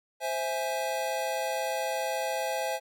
square chord, C augmented, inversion none, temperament equal, 523.3 / 659.3 / 830.6 Hz, C5 / E5 / G#5, 0 / 0 / 0 cents, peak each -34 dBFS, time 0.2-2.8 s, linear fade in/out 50 ms, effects none

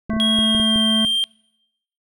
clicks, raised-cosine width 3 ms, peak -16 dBFS, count 7, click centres 0.096 / 0.135 / 0.166 / 0.389 / 0.549 / 0.599 / 0.759 s
harmonic tone, 220 Hz, A3, in tune, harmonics 1 / 3 / 5 / 7 / 9, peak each -19 / -29 / -33 / -36 / -38 dBFS, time 0.1-1.05 s, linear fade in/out 0 ms
triangle tone with pitch glide, 3286 to 3174 Hz, G#7 to G7, -19 to +21 cents, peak -15 dBFS, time 0.2-1.24 s, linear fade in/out 0 ms, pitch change -60 cents, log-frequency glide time 0.31-0.8 s
effects noise-tail reverb RT60 0.8 s tail -24 dB re dry

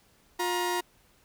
sawtooth tone pair together, 355 / 947.7 Hz, F4 / A#5, +28 / +28 cents, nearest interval octave + perfect fourth, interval 1700 cents, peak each -26 dBFS, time 0.39-0.81 s, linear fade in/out 10 ms, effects pink hiss -63 dBFS RMS until 1.24 s

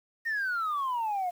sine exponential sweep, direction down, 1868 to 696 Hz, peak -26 dBFS, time 0.25-1.31 s, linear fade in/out 20 ms, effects tanh soft clip ceiling -25 dBFS + 9-bit

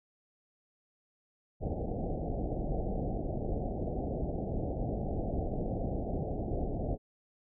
pink low-pass noise, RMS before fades -34 dBFS, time 1.6-6.98 s, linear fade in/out 50 ms, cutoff 770 Hz, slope 96 dB/octave, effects none

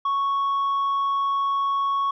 sine tone with tanh clipping, 1108.7 Hz, C#6, in tune, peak -21 dBFS, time 0.05-2.11 s, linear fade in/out 5 ms, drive 2 dB, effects none

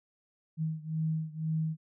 sine beating tone pair, 157.8 / 159.8 Hz, D#3 / D#3, +25 / +47 cents, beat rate 2 Hz, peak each -32 / -34 dBFS, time 0.57-1.77 s, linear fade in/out 50 ms, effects none

